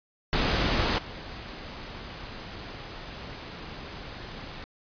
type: noise with level steps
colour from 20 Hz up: pink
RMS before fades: -25 / -40 dBFS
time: 0.33-4.64 s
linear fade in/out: 0 ms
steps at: 0.98 s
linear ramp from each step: 5 ms
effects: resampled to 11025 Hz